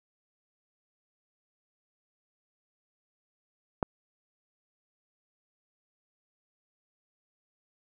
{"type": "click", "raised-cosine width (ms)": 1, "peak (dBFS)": -12, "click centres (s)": 3.828, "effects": []}